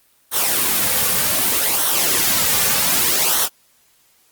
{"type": "noise with flanger", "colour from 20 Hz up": "white", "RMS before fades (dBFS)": -17, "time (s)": [0.31, 3.49], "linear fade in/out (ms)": 50, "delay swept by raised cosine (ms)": [0.41, 3.11], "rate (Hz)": 0.65, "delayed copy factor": -0.6, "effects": ["white hiss -57 dBFS RMS until 4.31 s", "Opus 24 kbps"]}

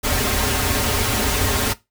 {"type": "noise with comb filter", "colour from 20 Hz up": "pink", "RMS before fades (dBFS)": -20, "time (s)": [0.03, 1.74], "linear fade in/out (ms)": 20, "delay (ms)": 6, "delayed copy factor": -1, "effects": ["noise-tail reverb RT60 0.2 s tail -18 dB re dry"]}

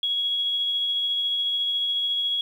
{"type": "tone with tremolo", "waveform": "sine", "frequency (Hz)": 3328, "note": "G#7", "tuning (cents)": 3, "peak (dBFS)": -21, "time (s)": [0.03, 2.41], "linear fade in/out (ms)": 2, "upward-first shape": "triangle", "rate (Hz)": 14, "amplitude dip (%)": 25, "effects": ["9-bit"]}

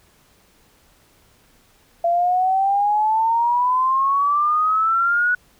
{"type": "exponential sweep", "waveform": "sine", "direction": "up", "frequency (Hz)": [678, 1478], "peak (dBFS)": -15, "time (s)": [2.04, 5.35], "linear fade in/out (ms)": 5, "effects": ["pink hiss -56 dBFS RMS until 5.59 s"]}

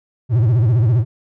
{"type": "tone with vibrato", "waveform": "triangle", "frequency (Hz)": 116.2, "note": "A#2", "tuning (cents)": -5, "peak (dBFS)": -9, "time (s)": [0.29, 1.05], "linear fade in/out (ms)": 50, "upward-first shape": "sine", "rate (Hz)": 15, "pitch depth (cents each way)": 190, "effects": []}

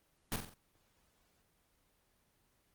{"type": "noise with echo", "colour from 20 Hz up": "pink", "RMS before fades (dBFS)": -35, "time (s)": [0.32, 0.36], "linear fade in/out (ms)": 0, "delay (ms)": 45, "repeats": 4, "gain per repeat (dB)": -6, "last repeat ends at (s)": 0.54, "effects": ["pink hiss -74 dBFS RMS until 2.74 s", "Opus 24 kbps"]}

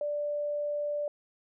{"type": "tone", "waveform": "sine", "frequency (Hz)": 587.3, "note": "D5", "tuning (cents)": 0, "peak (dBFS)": -29, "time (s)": [0.01, 1.08], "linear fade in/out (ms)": 2, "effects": []}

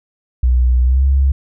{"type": "tone with pitch glide", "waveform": "sine", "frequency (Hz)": [61.9, 67.89], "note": ["B1", "C#2"], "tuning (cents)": [5, -35], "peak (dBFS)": -9, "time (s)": [0.43, 1.32], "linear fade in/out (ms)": 5, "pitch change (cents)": 160, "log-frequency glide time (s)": [0.83, 1.05], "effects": []}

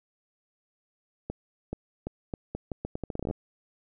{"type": "accelerating click train", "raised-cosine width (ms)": 2, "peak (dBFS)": -19, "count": 18, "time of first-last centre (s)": [1.3, 3.31], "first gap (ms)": 430, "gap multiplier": 0.79, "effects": []}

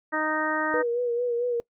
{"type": "harmonic tone", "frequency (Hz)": 310, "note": "D#4", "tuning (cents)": -6, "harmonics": [1, 2, 3, 4, 5, 6], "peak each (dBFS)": [-31, -31, -31, -31, -31, -31], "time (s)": [0.12, 0.83], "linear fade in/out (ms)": 20}
{"type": "tone with vibrato", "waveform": "sine", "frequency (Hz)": 481.1, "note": "B4", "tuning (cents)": -45, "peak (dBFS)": -23, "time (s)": [0.74, 1.6], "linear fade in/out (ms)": 0, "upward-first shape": "sine", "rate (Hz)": 4.5, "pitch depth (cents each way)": 42}
{"effects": ["noise-tail reverb RT60 0.1 s tail -23 dB re dry"]}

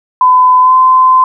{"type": "tone with pitch glide", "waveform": "sine", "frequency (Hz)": [1010, 1028.8], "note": ["B5", "C6"], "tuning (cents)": [39, -30], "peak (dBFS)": -3, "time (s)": [0.21, 1.24], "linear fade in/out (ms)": 2, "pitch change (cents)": 31, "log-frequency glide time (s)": [0.6, 0.74], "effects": []}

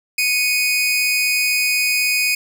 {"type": "tone pair together", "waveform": "sawtooth", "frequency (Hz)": [2217, 2489], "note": ["C#7", "D#7"], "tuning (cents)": [0, 0], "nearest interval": "major second", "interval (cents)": 200, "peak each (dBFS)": [-20, -13], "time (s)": [0.18, 2.35], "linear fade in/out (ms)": 5, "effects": []}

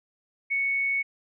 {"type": "tone", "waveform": "sine", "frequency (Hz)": 2217, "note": "C#7", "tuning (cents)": 0, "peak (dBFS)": -23, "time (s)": [0.5, 1.03], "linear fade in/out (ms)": 20, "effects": []}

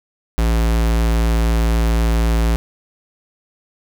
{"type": "tone", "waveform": "square", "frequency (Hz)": 56.5, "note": "A1", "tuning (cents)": 47, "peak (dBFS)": -14, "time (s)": [0.38, 2.56], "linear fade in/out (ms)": 0, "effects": []}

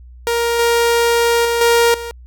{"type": "tone with level steps", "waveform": "sawtooth", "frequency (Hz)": 468.9, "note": "A#4", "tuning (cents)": 10, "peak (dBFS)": [-11, -8, -11, -6, -21], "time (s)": [0.27, 2.11], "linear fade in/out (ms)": 0, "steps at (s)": [0.59, 1.45, 1.61, 1.94], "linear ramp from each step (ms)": 2, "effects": ["added 61 Hz sine -36 dBFS peak until 2.26 s"]}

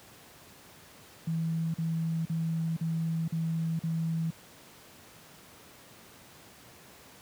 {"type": "tone bursts", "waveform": "sine", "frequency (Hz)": 163.3, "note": "E3", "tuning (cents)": -16, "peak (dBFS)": -27, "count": 6, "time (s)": [1.27, 4.305], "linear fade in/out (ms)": 5, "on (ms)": 470, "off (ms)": 43, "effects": ["pink hiss -53 dBFS RMS until 7.21 s", "high-pass 100 Hz 12 dB/octave"]}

